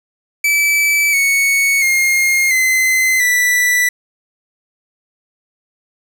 45% pulse tone with pitch steps, 2307 / 2218 / 2133 / 2051 / 1971.6 Hz, D7 / C#7 / C7 / C7 / B6, -31 / 0 / +33 / -35 / -3 cents, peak -11 dBFS, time 0.44-3.89 s, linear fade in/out 5 ms, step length 690 ms, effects 7-bit

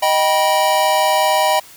square chord, Eb augmented, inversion none, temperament just, 622.3 / 777.8 / 972.3 Hz, Eb5 / G5 / B5, 0 / -14 / -27 cents, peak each -18 dBFS, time 0.02-1.6 s, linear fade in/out 10 ms, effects white hiss -42 dBFS RMS until 1.76 s

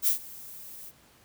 violet noise with ADSR envelope, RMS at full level -22 dBFS, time 0.02-0.92 s, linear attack 53 ms, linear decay 110 ms, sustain -22 dB, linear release 38 ms, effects pink hiss -59 dBFS RMS until 1.24 s + high-pass 60 Hz 12 dB/octave

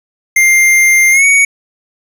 square tone with pitch glide, 2100 to 2238 Hz, C7 to C#7, +6 to +16 cents, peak -6 dBFS, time 0.36-1.45 s, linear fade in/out 5 ms, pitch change +110 cents, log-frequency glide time 1.11-1.25 s, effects resampled to 32000 Hz + 7-bit

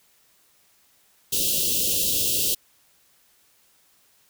white band-stop noise, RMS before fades -23 dBFS, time 1.32-2.55 s, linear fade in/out 10 ms, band 580 to 2700 Hz, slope 96 dB/octave, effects white hiss -61 dBFS RMS until 4.29 s

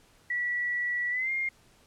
sine tone with pitch glide, 1946 to 2122 Hz, B6 to C7, -26 to +24 cents, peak -27 dBFS, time 0.3-1.49 s, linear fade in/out 5 ms, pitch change +150 cents, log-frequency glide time 1.1-1.31 s, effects pink hiss -61 dBFS RMS until 1.86 s + low-pass 11000 Hz 12 dB/octave

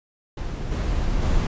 brown noise with level steps, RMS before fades -28 / -23 / -20 dBFS, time 0.37-1.47 s, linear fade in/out 5 ms, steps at 0.71 / 1.22 s, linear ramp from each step 10 ms, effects resampled to 16000 Hz

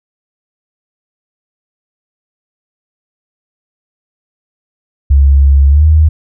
sine tone with pitch glide, 69.3 to 77.79 Hz, C#2 to D#2, 0 to 0 cents, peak -3 dBFS, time 5.1-6.09 s, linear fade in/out 10 ms, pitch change +200 cents, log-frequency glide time 5.69-5.85 s, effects none

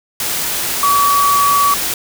sine tone in noise, 1138 Hz, C#6, 45 cents sharp, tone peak -10 dBFS, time 0.83-1.74 s, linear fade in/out 2 ms, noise white, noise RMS -19 dBFS, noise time 0.2-1.94 s, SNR +6 dB, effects none

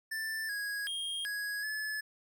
square tone with pitch steps, 1770 / 1655 / 3233 / 1664 / 1722 Hz, A6 / G#6 / G#7 / G#6 / A6, +10 / -6 / -47 / +3 / -38 cents, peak -35 dBFS, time 0.11-2.01 s, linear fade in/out 10 ms, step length 380 ms, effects none

